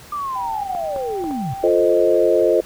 sine linear sweep, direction down, 1200 to 110 Hz, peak -22 dBFS, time 0.12-1.54 s, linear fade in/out 5 ms
sine tone, 782 Hz, G5, 4 cents flat, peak -27 dBFS, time 0.35-1.68 s, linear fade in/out 10 ms
clicks, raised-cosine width 1 ms, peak -19 dBFS, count 4, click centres 0.75 / 0.962 / 1.241 / 1.31 s
sine chord, F dominant seventh, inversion none, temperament equal, 349.2 / 440 / 523.3 / 622.3 Hz, F4 / A4 / C5 / Eb5, 0 / 0 / 0 / 0 cents, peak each -18 dBFS, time 1.63-2.61 s, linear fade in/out 10 ms
effects pink hiss -42 dBFS RMS until 2.65 s

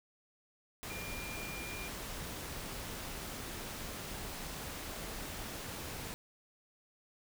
sine tone in noise, 2400 Hz, D7, 37 cents sharp, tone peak -45 dBFS, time 0.9-1.88 s, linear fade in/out 0 ms, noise pink, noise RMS -43 dBFS, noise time 0.83-6.14 s, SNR -5 dB, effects none

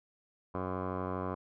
10% pulse tone with low-pass filter, 92.5 Hz, F#2, in tune, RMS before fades -36 dBFS, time 0.54-1.35 s, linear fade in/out 10 ms, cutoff 1000 Hz, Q 9.2, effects none

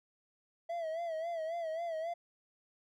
triangle tone with vibrato, 659.3 Hz, E5, in tune, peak -33 dBFS, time 0.69-2.14 s, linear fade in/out 10 ms, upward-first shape sine, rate 3.7 Hz, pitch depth 79 cents each way, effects none

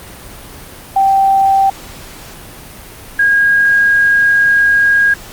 sine tone pair in turn, 780 / 1632.8 Hz, G5 / G#6, -9 / -30 cents, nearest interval octave + minor second, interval 1279 cents, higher second, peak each -7 dBFS, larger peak neither, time 0.96-1.7 / 3.19-5.14 s, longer second, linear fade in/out 5 ms, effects pink hiss -33 dBFS RMS until 5.32 s + Opus 32 kbps

